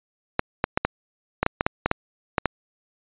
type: clicks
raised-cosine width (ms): 0.5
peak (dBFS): -4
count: 12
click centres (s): 0.394 / 0.641 / 0.775 / 0.85 / 1.43 / 1.464 / 1.609 / 1.665 / 1.86 / 1.914 / 2.382 / 2.457
effects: resampled to 8000 Hz